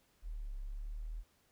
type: linear two-way sweep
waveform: sine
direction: down then up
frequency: 40.8 to 33.83 to 40.8 Hz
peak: -39 dBFS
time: 0.22-1.24 s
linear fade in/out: 50 ms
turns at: 0.55 s
effects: pink hiss -72 dBFS RMS until 1.51 s